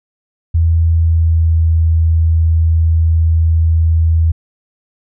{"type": "tone with pitch glide", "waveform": "sine", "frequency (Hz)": [82.41, 81.46], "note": ["E2", "E2"], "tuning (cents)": [0, -20], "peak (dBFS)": -8, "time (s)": [0.54, 4.32], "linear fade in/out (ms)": 10, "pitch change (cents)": -20, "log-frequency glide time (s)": [0.9, 1.59], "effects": []}